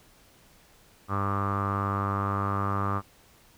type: tone with low-pass filter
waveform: sawtooth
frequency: 99.5 Hz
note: G2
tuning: 26 cents sharp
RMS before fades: -28 dBFS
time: 1.08-3.02 s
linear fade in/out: 50 ms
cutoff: 1200 Hz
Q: 9.6
effects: pink hiss -58 dBFS RMS until 3.57 s